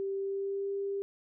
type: tone with pitch glide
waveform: sine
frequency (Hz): 391.2 to 396.9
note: G4 to G4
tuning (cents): -4 to +22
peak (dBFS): -31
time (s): 0-1.02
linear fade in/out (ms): 0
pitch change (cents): +26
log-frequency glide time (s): 0.15-0.72
effects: none